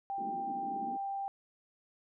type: tone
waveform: sine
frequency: 789 Hz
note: G5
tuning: 11 cents sharp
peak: -34 dBFS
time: 0.1-1.28 s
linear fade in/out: 0 ms
type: band-pass noise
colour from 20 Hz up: pink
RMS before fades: -45 dBFS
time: 0.18-0.97 s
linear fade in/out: 2 ms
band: 200 to 380 Hz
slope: 48 dB/octave
effects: none